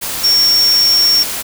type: tone in noise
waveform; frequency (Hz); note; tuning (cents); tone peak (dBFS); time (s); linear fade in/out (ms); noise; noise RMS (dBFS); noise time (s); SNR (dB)
sine; 5500; F8; -27; -8; 0.23-1.24; 20; white; -21; 0.01-1.43; +10
effects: none